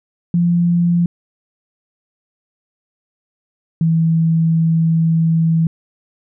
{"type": "tone pair in turn", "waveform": "sine", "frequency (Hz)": [172.7, 163.31], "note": ["F3", "E3"], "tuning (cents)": [-19, -16], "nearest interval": "minor second", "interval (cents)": 97, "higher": "first", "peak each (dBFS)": -11, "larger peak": "neither", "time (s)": [[0.34, 1.06], [3.81, 5.67]], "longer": "second", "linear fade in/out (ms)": 2, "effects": []}